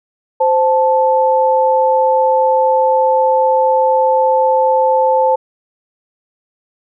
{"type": "tone pair together", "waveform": "sine", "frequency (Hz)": [520.9, 876], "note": ["C5", "A5"], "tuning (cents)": [-8, -8], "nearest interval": "major sixth", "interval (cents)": 900, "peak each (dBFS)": -12, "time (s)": [0.4, 5.36], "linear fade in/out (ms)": 10, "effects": []}